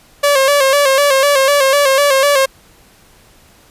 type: tone with vibrato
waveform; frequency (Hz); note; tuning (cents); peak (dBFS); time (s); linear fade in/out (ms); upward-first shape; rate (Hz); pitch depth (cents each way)
sawtooth; 555; C#5; +2; -5; 0.23-2.46; 10; square; 4; 61
effects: pink hiss -47 dBFS RMS until 3.7 s + resampled to 32000 Hz

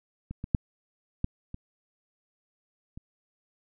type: clicks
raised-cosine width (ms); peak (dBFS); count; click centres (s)
5; -24 / -22 / -9 / -14 / -25 / -29; 6; 0.31 / 0.441 / 0.548 / 1.244 / 1.544 / 2.975
effects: none

